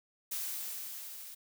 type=noise with level ramp; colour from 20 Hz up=blue; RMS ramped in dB=-36 to -48 dBFS; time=0.31-1.35 s; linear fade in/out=10 ms; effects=none